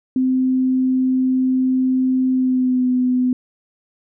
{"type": "tone with pitch glide", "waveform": "sine", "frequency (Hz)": [258.4, 251.9], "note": ["C4", "B3"], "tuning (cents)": [-21, 34], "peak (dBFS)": -14, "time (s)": [0.16, 3.33], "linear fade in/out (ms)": 2, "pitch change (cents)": -45, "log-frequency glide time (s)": [2.32, 2.89], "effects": []}